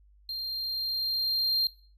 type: tone with level ramp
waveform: triangle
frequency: 4188 Hz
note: C8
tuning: 1 cent sharp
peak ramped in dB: -31 to -21 dBFS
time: 0.29-1.67 s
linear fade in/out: 2 ms
effects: noise-tail reverb RT60 0.4 s tail -18 dB re dry + added 50 Hz sine -56 dBFS peak until 1.97 s